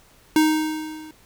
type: tone with level ramp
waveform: square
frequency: 311.1 Hz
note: D#4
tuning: in tune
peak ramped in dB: -13 to -39 dBFS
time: 0.36-1.11 s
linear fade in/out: 2 ms
effects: pink hiss -54 dBFS RMS until 1.25 s